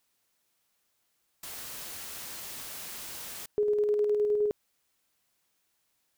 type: noise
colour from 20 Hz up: white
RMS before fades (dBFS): -41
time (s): 1.43-3.46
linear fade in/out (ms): 5
type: tone with tremolo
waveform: sine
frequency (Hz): 417.7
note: G#4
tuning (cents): +10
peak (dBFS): -22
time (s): 3.58-4.51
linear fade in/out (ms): 0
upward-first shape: square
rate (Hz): 9.7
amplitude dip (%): 30
effects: white hiss -75 dBFS RMS until 6.17 s